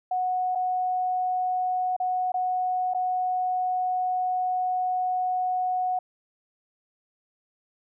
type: tone with dropouts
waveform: sine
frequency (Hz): 735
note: F#5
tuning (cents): -12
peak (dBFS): -23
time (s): 0.11-5.99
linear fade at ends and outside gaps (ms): 5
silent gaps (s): 0.551-0.555 / 1.965-2 / 2.32-2.341 / 2.937-2.946
effects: none